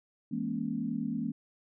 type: chord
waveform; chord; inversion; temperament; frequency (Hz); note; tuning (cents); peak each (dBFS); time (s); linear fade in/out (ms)
sine; A# half-diminished seventh; second; equal with one note detuned; 164.81 / 207.7 / 237.2 / 277.2; E3 / G#3 / A#3 / C#4; 0 / 0 / +30 / 0; -39 / -36 / -34 / -37; 0.31-1.32; 10
effects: none